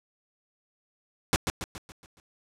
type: noise with echo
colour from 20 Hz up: pink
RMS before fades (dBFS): -22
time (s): 1.33-1.36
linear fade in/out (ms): 0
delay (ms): 140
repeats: 6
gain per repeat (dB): -6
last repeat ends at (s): 2.2
effects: low-pass 10000 Hz 12 dB/octave